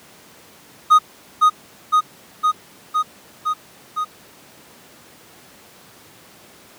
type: tone with echo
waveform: triangle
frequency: 1244.5 Hz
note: D#6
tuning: in tune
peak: -5 dBFS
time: 0.9-0.99 s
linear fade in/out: 20 ms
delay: 510 ms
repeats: 6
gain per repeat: -2 dB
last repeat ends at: 4.05 s
effects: pink hiss -46 dBFS RMS until 6.78 s + high-pass 150 Hz 12 dB/octave